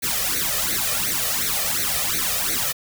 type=noise with flanger; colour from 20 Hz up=white; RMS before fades=-23 dBFS; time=0.02-2.73 s; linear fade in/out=20 ms; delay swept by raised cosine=0.48 to 1.68 ms; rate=2.8 Hz; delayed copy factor=+0.95; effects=none